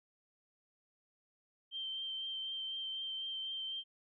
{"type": "tone with vibrato", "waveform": "sine", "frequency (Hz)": 3135, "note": "G7", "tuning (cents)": -1, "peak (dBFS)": -38, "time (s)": [1.71, 3.84], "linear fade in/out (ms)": 50, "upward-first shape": "triangle", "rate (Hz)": 4, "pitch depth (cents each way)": 17, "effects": []}